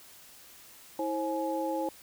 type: tone cluster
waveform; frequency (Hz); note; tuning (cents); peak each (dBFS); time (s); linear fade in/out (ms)
sine; 324.2 / 533 / 843; E4 / C5 / G#5; -29 / +32 / +26; -33 / -33 / -34; 0.99-1.89; 2
effects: white hiss -53 dBFS RMS until 2.02 s